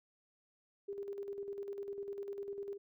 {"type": "tone with tremolo", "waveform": "sine", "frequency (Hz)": 400.9, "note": "G4", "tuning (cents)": 39, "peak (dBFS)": -38, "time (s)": [0.88, 2.78], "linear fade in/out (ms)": 10, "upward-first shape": "square", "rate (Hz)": 10, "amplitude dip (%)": 50, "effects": []}